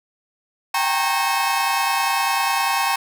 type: tone cluster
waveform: 35% pulse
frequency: 779 / 809 / 924 / 1092 / 2584 Hz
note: G5 / G#5 / A#5 / C#6 / E7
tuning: -11 / -46 / -16 / -26 / -35 cents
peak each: -23 / -26 / -22 / -22 / -25 dBFS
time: 0.74-2.96 s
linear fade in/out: 5 ms
effects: none